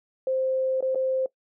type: tone with dropouts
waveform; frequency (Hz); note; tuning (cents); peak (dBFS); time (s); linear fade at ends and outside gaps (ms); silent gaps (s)
sine; 523.3; C5; 0; -22; 0.27-1.26; 2; 0.807-0.825 / 0.948-0.956
effects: noise-tail reverb RT60 0.1 s tail -20 dB re dry